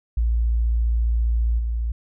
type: tone with level steps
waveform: sine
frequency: 57.4 Hz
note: A#1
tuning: 26 cents flat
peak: -17 / -21 dBFS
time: 0.17-1.92 s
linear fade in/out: 5 ms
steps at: 1.58 s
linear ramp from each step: 20 ms
effects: none